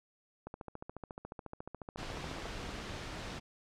click train, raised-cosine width 1 ms, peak -29 dBFS, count 29, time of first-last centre 0.47-2.456 s, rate 14.1 Hz
pink noise, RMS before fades -42 dBFS, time 1.97-3.4 s, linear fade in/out 20 ms
effects low-pass 5000 Hz 12 dB/octave

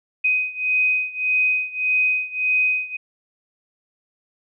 sine beating tone pair, 2507 / 2508.7 Hz, D#7 / D#7, +12 / +14 cents, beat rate 1.7 Hz, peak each -20 / -22 dBFS, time 0.24-2.97 s, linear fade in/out 10 ms, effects none

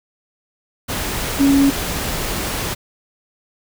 sine tone in noise, 277.2 Hz, C#4, in tune, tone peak -10 dBFS, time 1.39-1.71 s, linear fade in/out 20 ms, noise pink, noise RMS -23 dBFS, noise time 0.88-2.75 s, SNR +10 dB, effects none

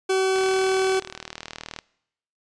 40% pulse tone, 380 Hz, F#4, 46 cents sharp, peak -18 dBFS, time 0.09-1 s, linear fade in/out 10 ms
click train, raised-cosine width 0.2 ms, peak -16 dBFS, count 57, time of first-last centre 0.36-1.789 s, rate 39.2 Hz
effects noise-tail reverb RT60 0.8 s tail -23 dB re dry + resampled to 22050 Hz

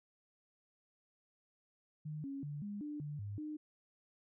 sine tone with pitch steps, 152.3 / 275.8 / 146.1 / 204.6 / 296.8 / 147.4 / 101.9 / 304.1 Hz, D#3 / C#4 / D3 / G#3 / D4 / D3 / G#2 / D#4, -37 / -9 / -9 / -26 / +18 / +7 / -32 / -40 cents, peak -40 dBFS, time 2.05-3.57 s, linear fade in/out 10 ms, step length 190 ms, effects none

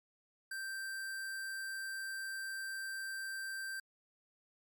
square tone, 1568 Hz, G6, in tune, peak -40 dBFS, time 0.51-3.8 s, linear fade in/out 5 ms, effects MP3 96 kbps

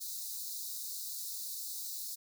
white high-pass noise, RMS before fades -41 dBFS, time 0-2.16 s, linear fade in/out 20 ms, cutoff 3800 Hz, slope 96 dB/octave, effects none

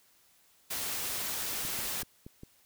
white noise, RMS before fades -35 dBFS, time 0.7-2.03 s, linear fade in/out 10 ms
clicks, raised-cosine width 3 ms, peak -32 dBFS, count 5, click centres 1.651 / 1.79 / 2.031 / 2.265 / 2.434 s
effects white hiss -65 dBFS RMS until 2.65 s

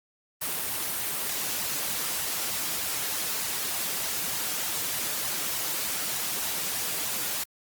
white noise with flanger, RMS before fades -30 dBFS, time 0.41-7.44 s, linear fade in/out 10 ms, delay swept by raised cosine 1 to 6.9 ms, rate 3.3 Hz, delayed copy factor +0.55, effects high-pass 80 Hz 12 dB/octave + Opus 32 kbps

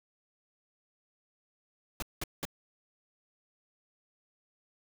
pink noise bursts, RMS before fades -35 dBFS, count 3, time 2-2.452 s, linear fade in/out 2 ms, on 24 ms, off 190 ms, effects none

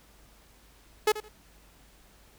sawtooth tone with echo, 426.4 Hz, G#4, 46 cents sharp, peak -16 dBFS, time 1.07-1.12 s, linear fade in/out 5 ms, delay 83 ms, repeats 2, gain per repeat -14 dB, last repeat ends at 1.286 s, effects added 50 Hz sine -59 dBFS peak until 2.38 s + pink hiss -59 dBFS RMS until 2.38 s

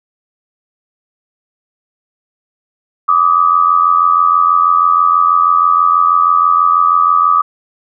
sine tone pair together, 1167 / 1253.2 Hz, D6 / D#6, -11 / +12 cents, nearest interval minor second, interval 123 cents, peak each -10 dBFS, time 3.08-7.42 s, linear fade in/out 10 ms, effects none

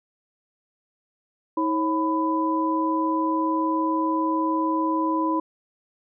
sine tone cluster, 319.2 / 546 / 998 Hz, D#4 / C#5 / B5, +44 / -26 / +18 cents, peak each -23 / -32 / -24 dBFS, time 1.57-5.4 s, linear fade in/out 5 ms, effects none

